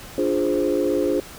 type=chord; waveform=sine; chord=D half-diminished seventh; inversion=none; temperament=equal; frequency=293.7 / 349.2 / 415.3 / 523.3 Hz; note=D4 / F4 / Ab4 / C5; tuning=0 / 0 / 0 / 0 cents; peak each=-23 dBFS; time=0.18-1.2 s; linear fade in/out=2 ms; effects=tanh soft clip ceiling -11 dBFS + pink hiss -40 dBFS RMS until 1.38 s